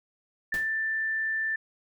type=tone; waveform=sine; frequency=1772 Hz; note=A6; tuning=12 cents sharp; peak=-26 dBFS; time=0.52-1.56 s; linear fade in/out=5 ms
type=noise with exponential decay; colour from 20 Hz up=pink; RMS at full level=-37 dBFS; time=0.54-0.75 s; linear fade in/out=0 ms; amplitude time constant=44 ms
effects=none